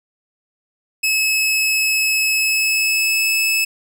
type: tone with pitch glide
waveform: sawtooth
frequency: 2585 to 2606 Hz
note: E7 to E7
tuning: -34 to -20 cents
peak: -12 dBFS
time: 1.03-3.65 s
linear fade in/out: 10 ms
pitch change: +14 cents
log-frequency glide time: 2.33-3.31 s
effects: none